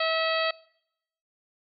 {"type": "harmonic tone", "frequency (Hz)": 647, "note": "E5", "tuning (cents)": -32, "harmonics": [1, 2, 3, 4, 5, 6, 7], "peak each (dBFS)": [-27, -30, -32, -33, -34, -35, -35], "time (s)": [0, 0.51], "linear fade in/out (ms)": 5, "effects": ["noise-tail reverb RT60 0.8 s tail -24 dB re dry"]}